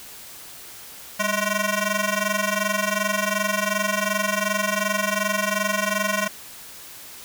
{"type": "ring-modulated tone", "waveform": "10% pulse", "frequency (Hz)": 421.3, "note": "G#4", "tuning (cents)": 25, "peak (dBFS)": -10, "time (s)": [1.19, 6.28], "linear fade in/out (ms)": 10, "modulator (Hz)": 222, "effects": ["white hiss -41 dBFS RMS until 7.24 s"]}